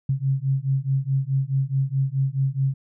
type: beating tone pair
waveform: sine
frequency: 133 / 137.7 Hz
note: C3 / C#3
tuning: +29 / -11 cents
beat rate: 4.7 Hz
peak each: -23 dBFS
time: 0.09-2.74 s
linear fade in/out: 5 ms
effects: none